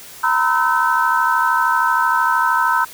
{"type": "tone cluster", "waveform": "sine", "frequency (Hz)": [934, 1007, 1300, 1528], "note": ["A#5", "B5", "E6", "G6"], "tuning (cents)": [3, 33, -24, -45], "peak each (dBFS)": -19, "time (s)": [0.23, 2.85], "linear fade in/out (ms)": 10, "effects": ["white hiss -38 dBFS RMS until 2.93 s"]}